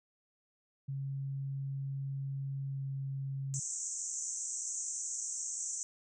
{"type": "tone with pitch glide", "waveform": "sine", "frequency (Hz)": [137, 136.21], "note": ["C#3", "C#3"], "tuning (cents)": [-20, -30], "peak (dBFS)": -35, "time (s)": [0.88, 3.6], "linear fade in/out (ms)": 10, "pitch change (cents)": -10, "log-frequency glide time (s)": [2.69, 2.81]}
{"type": "band-pass noise", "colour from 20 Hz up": "white", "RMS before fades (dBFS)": -39, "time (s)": [3.54, 5.83], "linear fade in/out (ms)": 0, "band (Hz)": [6000, 8000], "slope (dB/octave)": 96}
{"effects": []}